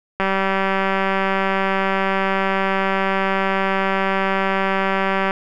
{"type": "click train", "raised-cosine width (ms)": 0.5, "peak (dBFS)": -5, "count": 987, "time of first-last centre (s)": [0.2, 5.309], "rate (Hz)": 193, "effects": []}